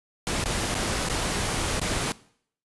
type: noise with dropouts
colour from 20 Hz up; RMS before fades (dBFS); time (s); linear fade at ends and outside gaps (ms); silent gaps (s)
pink; -27; 0.27-2.12; 0; 0.439-0.458 / 0.744-0.751 / 1.087-1.098 / 1.796-1.815
effects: noise-tail reverb RT60 0.6 s tail -20 dB re dry + resampled to 24000 Hz